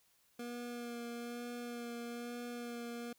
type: tone with vibrato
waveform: 25% pulse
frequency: 238.6 Hz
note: A#3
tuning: 41 cents sharp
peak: -38 dBFS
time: 0.39-3.13 s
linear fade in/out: 5 ms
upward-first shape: sine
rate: 1.1 Hz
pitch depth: 17 cents each way
effects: white hiss -72 dBFS RMS until 3.18 s